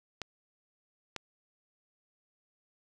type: clicks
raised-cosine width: 0.2 ms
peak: -19 dBFS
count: 2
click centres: 0.217 / 1.163 s
effects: none